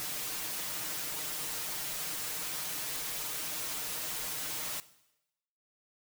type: noise with comb filter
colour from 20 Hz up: white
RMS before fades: -37 dBFS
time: 0-4.8 s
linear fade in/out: 0 ms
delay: 6.5 ms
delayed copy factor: +1
effects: noise-tail reverb RT60 0.9 s tail -17 dB re dry